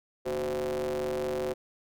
45% pulse ring-modulated tone, 71.9 Hz, D2, 36 cents flat, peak -26 dBFS, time 0.25-1.54 s, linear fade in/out 20 ms, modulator 445 Hz, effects none

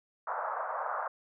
white band-pass noise, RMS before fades -35 dBFS, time 0.27-1.08 s, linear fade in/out 5 ms, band 550 to 1400 Hz, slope 48 dB/octave, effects none

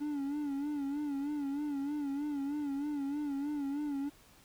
triangle tone with vibrato, 286.4 Hz, D4, 43 cents flat, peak -31 dBFS, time 0-4.1 s, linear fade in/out 20 ms, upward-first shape sine, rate 3.2 Hz, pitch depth 73 cents each way, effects pink hiss -61 dBFS RMS until 4.44 s

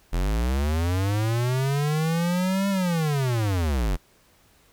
square linear two-way sweep, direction up then down, 40.56 to 199.5 to 40.56 Hz, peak -22 dBFS, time 0.12-3.97 s, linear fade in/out 20 ms, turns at 2.69 s, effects pink hiss -59 dBFS RMS until 4.72 s

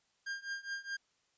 45% pulse tone with tremolo, 1603 Hz, G6, 38 cents sharp, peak -35 dBFS, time 0.26-0.97 s, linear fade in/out 10 ms, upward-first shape triangle, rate 4.8 Hz, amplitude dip 95%, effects white hiss -75 dBFS RMS until 1.37 s + resampled to 16000 Hz

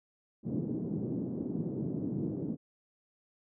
white band-pass noise, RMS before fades -35 dBFS, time 0.43-2.57 s, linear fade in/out 50 ms, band 130 to 320 Hz, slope 24 dB/octave, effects none

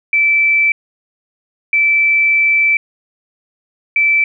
sine tone bursts at uneven times, 2323 Hz, D7, 20 cents flat, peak -9 dBFS, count 3, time 0.13-0.72 / 1.73-2.77 / 3.96-4.24 s, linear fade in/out 2 ms, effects none

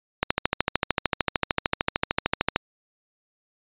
click train, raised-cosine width 0.3 ms, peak -4 dBFS, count 32, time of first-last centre 0.23-2.561 s, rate 13.3 Hz, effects resampled to 8000 Hz

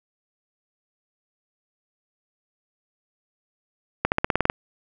accelerating click train, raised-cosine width 0.5 ms, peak -4 dBFS, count 9, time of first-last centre 4.05-4.499 s, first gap 69 ms, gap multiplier 0.94, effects none

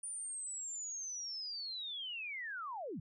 sine linear sweep, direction down, 9430 to 118.6 Hz, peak -40 dBFS, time 0.03-3 s, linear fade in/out 5 ms, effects none

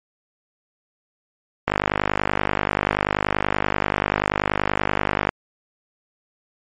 click train, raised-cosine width 0.5 ms, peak -3 dBFS, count 183, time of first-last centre 1.68-5.291 s, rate 50.4 Hz, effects MP3 48 kbps

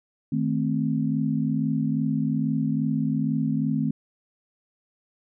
sine chord, A diminished, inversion second, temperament equal with one note detuned, 155.56 / 219.2 / 261.6 Hz, Eb3 / A3 / C4, 0 / -6 / 0 cents, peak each -26 dBFS, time 0.32-3.91 s, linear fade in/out 5 ms, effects none

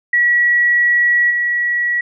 sine tone with level steps, 1928 Hz, B6, 42 cents flat, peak -10 / -14 dBFS, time 0.13-2.01 s, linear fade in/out 5 ms, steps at 1.3 s, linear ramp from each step 10 ms, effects none

